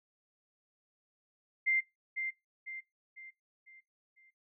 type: tone with echo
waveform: sine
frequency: 2093 Hz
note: C7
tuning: in tune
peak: -26 dBFS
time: 1.66-1.81 s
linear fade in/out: 20 ms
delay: 500 ms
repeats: 5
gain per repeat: -7 dB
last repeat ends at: 4.31 s
effects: noise-tail reverb RT60 0.2 s tail -21 dB re dry